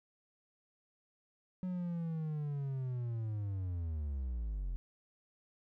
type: linear sweep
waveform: triangle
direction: down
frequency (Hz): 185 to 41.16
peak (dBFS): -33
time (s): 1.63-4.76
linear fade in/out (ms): 0
effects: none